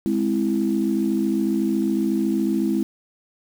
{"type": "chord", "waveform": "sine", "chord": "Ab augmented", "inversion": "none", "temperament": "equal", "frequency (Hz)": [207.7, 261.6, 329.6], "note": ["Ab3", "C4", "E4"], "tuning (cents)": [0, 0, 0], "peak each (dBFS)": [-22, -24, -22], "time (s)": [0.06, 2.83], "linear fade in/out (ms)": 0, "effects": ["tanh soft clip ceiling -9 dBFS", "7-bit"]}